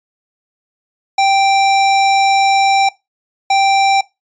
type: tone bursts at uneven times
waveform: square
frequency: 784 Hz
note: G5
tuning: in tune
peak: -10 dBFS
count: 2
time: 1.18-2.89 / 3.5-4.01 s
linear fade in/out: 5 ms
effects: noise-tail reverb RT60 0.2 s tail -19 dB re dry + resampled to 16000 Hz